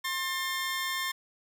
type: tone pair together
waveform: 20% pulse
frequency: 1064 / 1789.4 Hz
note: C6 / A6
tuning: +29 / +29 cents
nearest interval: major sixth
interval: 900 cents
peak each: -28 dBFS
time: 0.04-1.12 s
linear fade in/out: 10 ms
effects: none